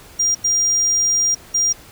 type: tone bursts at uneven times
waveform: triangle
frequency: 5700 Hz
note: F8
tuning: 34 cents sharp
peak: -13 dBFS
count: 3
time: 0.19-0.35 / 0.44-1.35 / 1.54-1.73 s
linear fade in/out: 10 ms
effects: pink hiss -43 dBFS RMS until 1.91 s